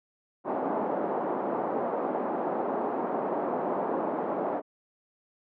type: band-pass noise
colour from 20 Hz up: white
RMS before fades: -30 dBFS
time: 0.44-4.62 s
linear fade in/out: 50 ms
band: 220 to 880 Hz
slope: 24 dB/octave
effects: none